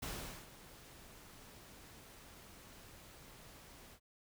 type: noise with ADSR envelope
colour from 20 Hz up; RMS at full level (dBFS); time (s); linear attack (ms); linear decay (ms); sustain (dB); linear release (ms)
pink; -42; 0.02-4; 10; 430; -15; 75
effects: none